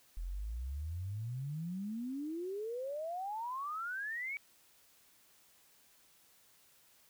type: exponential sweep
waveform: sine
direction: up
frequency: 40.6 to 2294 Hz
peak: -37 dBFS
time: 0.17-4.37 s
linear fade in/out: 0 ms
effects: white hiss -66 dBFS RMS until 7.09 s